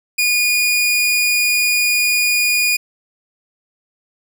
sawtooth tone, 2446 Hz, D#7, 30 cents flat, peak -10 dBFS, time 0.18-2.77 s, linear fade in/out 10 ms, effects none

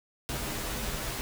pink noise with comb filter, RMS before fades -34 dBFS, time 0.29-1.21 s, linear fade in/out 0 ms, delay 11 ms, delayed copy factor -0.8, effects none

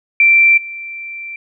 sine tone with level steps, 2349 Hz, D7, in tune, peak -6 / -25 dBFS, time 0.2-1.36 s, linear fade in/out 2 ms, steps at 0.57 s, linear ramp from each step 10 ms, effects none

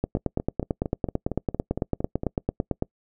two click trains, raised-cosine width 2 ms, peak -10 / -15 dBFS, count 26 / 10, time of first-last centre 0.04-2.824 / 0.17-2.234 s, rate 8.98 / 4.36 Hz, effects noise-tail reverb RT60 0.1 s tail -26 dB re dry

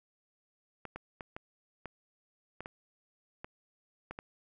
clicks, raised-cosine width 0.5 ms, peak -26 dBFS, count 10, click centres 0.853 / 0.96 / 1.208 / 1.365 / 1.857 / 2.606 / 2.659 / 3.445 / 4.11 / 4.189 s, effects none

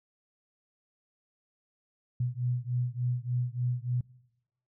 sine beating tone pair, 121.9 / 125.3 Hz, B2 / B2, -22 / +25 cents, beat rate 3.4 Hz, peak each -31 dBFS, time 2.2-4.01 s, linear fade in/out 5 ms, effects noise-tail reverb RT60 0.9 s tail -23 dB re dry

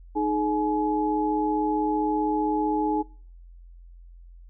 sine tone cluster, 308.8 / 424.3 / 847 Hz, D#4 / G#4 / G#5, -13 / +37 / +34 cents, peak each -25 / -29 / -26 dBFS, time 0.15-3.03 s, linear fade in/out 20 ms, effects noise-tail reverb RT60 0.5 s tail -24 dB re dry + added 43 Hz sine -44 dBFS peak until 4.49 s

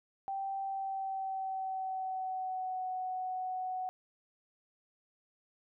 sine tone with pitch glide, 780 to 742.6 Hz, G5 to F#5, -9 to +6 cents, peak -34 dBFS, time 0.28-3.89 s, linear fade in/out 0 ms, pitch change -85 cents, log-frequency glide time 0.61-2.86 s, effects none

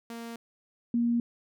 sawtooth / sine tone pair in turn, 231.9 / 236.2 Hz, A#3 / A#3, -9 / +23 cents, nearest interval unison, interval 32 cents, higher second, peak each -34 / -23 dBFS, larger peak second, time 0.1-0.36 / 0.94-1.2 s, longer neither, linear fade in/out 2 ms, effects none

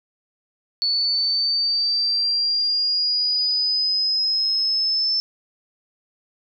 sine linear sweep, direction up, 4446 to 5290 Hz, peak -18 dBFS, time 0.82-5.2 s, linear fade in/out 0 ms, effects none

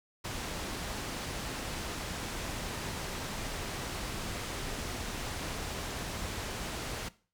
pink low-pass noise, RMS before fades -38 dBFS, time 0.24-7.09 s, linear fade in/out 10 ms, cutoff 8900 Hz, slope 12 dB/octave, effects noise-tail reverb RT60 0.4 s tail -19 dB re dry

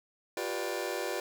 sawtooth chord, G dominant seventh, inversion third, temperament just, 352.8 / 392 / 490 / 588 Hz, F4 / G4 / B4 / D5, +18 / 0 / -14 / +2 cents, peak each -34 dBFS, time 0.37-1.2 s, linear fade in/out 2 ms, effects none

